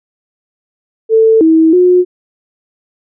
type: tone with pitch steps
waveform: sine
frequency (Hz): 445 / 321.9 / 360.9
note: A4 / E4 / F#4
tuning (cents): +20 / -41 / -43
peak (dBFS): -4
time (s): 1.09-2.05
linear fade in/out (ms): 50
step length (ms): 320
effects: none